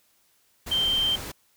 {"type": "tone in noise", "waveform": "sine", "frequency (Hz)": 3136, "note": "G7", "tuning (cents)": 0, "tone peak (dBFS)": -21, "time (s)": [0.71, 1.16], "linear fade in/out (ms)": 10, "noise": "pink", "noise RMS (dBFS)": -36, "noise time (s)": [0.66, 1.32], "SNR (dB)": 12, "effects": ["white hiss -65 dBFS RMS until 1.56 s"]}